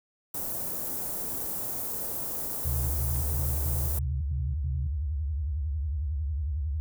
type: band-stop noise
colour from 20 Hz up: white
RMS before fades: -33 dBFS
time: 0.34-3.99 s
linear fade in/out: 5 ms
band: 710 to 12000 Hz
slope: 12 dB/octave
type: tone with vibrato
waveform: sine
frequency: 73.42 Hz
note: D2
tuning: in tune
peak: -27 dBFS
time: 2.65-6.8 s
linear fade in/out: 0 ms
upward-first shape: triangle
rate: 11 Hz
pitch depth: 240 cents each way
type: tone bursts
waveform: sine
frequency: 130.6 Hz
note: C3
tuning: 3 cents flat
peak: -33 dBFS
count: 7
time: 2.66-4.87 s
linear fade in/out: 5 ms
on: 230 ms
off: 100 ms
type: clicks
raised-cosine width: 0.3 ms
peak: -33 dBFS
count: 2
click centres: 3.161 / 3.566 s
effects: none